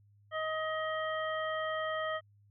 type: harmonic tone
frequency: 630 Hz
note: D#5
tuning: 21 cents sharp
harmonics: 1 / 2 / 3 / 5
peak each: -35 / -37 / -39 / -46 dBFS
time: 0.31-2.21 s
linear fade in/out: 50 ms
effects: added 102 Hz sine -61 dBFS peak until 2.5 s